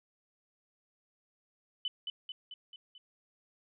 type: tone with echo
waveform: sine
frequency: 3002 Hz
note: F#7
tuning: 24 cents sharp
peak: -31 dBFS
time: 1.85-1.88 s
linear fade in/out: 2 ms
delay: 220 ms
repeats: 5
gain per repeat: -4 dB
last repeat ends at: 2.98 s
effects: none